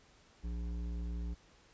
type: tone with hard clipping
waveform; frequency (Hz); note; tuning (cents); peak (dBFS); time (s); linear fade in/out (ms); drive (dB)
sine; 58.27; A#1; 0; -38; 0.43-1.35; 20; 11
effects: pink hiss -64 dBFS RMS until 1.73 s + resampled to 16000 Hz